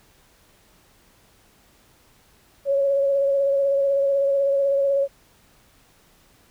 sine tone with vibrato, 554.4 Hz, C#5, in tune, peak -17 dBFS, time 2.65-5.08 s, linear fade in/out 50 ms, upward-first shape sine, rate 16 Hz, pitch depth 22 cents each way, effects pink hiss -57 dBFS RMS until 6.5 s

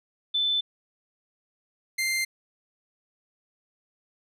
sine / sawtooth tone pair in turn, 3520 / 2093 Hz, A7 / C7, 0 / 0 cents, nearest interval major sixth, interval 900 cents, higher first, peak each -22 / -21 dBFS, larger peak second, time 0.34-0.61 / 1.98-2.25 s, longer neither, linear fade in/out 10 ms, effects resampled to 32000 Hz

